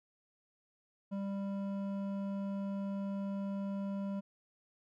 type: tone with hard clipping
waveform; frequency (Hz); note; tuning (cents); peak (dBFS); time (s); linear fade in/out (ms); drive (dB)
sine; 197.6; G3; +14; -37; 1.11-4.21; 20; 10
effects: none